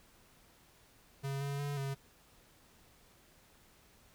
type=tone with pitch steps; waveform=square; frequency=137.8 / 140.5 / 143.3 / 137.2 Hz; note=C#3 / C#3 / D3 / C#3; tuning=-10 / +24 / -42 / -17 cents; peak=-36 dBFS; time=1.23-1.95 s; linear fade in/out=20 ms; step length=180 ms; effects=pink hiss -64 dBFS RMS until 4.14 s